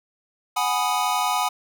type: chord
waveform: square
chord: G# minor seventh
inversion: third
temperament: equal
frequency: 740 / 830.6 / 987.8 / 1244.5 Hz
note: F#5 / G#5 / B5 / D#6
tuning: 0 / 0 / 0 / 0 cents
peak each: -27 dBFS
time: 0.56-1.49 s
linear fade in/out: 10 ms
effects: none